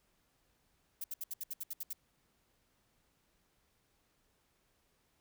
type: noise bursts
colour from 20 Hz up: violet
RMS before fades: -40 dBFS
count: 10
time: 1.01-1.932 s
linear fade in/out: 5 ms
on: 31 ms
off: 68 ms
effects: pink hiss -75 dBFS RMS until 5.2 s